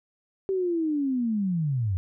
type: linear sweep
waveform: sine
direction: down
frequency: 390.4 to 86.4 Hz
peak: -23 dBFS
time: 0.49-1.97 s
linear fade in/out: 0 ms
effects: none